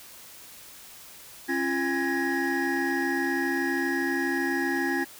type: tone cluster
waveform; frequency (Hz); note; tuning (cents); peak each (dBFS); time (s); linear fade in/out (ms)
triangle; 271.8 / 344.3 / 815 / 1666 / 1892; C#4 / F4 / G#5 / G#6 / A#6; -34 / -25 / -33 / +5 / +25; -27 / -27 / -32 / -28 / -31; 1.48-5.05; 20
effects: tanh soft clip ceiling -15 dBFS + white hiss -47 dBFS RMS until 5.19 s